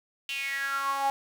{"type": "tone with high-pass filter sweep", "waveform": "sawtooth", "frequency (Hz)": 275.5, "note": "C#4", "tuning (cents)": -11, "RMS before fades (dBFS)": -30, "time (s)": [0.29, 1.1], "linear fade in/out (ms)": 0, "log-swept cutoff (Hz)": [2900, 780], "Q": 8.6, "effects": []}